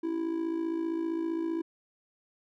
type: tone with amplitude modulation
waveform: triangle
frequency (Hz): 329.7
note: E4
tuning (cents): 0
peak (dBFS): -24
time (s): 0.03-1.62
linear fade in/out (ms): 10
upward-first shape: sine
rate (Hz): 55.3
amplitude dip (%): 65
effects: none